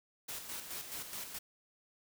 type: noise with tremolo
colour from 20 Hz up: white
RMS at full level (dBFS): -42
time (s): 0.28-1.39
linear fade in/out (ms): 10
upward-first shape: square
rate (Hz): 4.7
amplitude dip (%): 50
effects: none